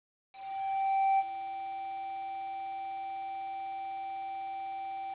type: tone with ADSR envelope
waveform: triangle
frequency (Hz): 778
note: G5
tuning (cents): -13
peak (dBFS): -21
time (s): 0.32-5.14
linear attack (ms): 870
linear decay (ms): 38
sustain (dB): -13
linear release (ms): 5
effects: resampled to 8000 Hz + 9-bit